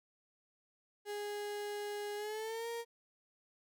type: tone with pitch glide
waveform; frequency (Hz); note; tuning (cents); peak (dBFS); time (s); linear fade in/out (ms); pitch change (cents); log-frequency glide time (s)
35% pulse; 412.9 to 466.1; G#4 to A#4; -10 to 0; -37; 1.05-2.85; 50; +210; 2.16-2.68
effects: none